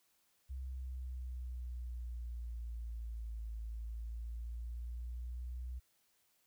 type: exponential two-way sweep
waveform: sine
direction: down then up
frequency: 65.41 to 55 to 62.3 Hz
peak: -40 dBFS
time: 0.49-5.8 s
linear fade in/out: 20 ms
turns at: 3.54 s
effects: white hiss -75 dBFS RMS until 6.46 s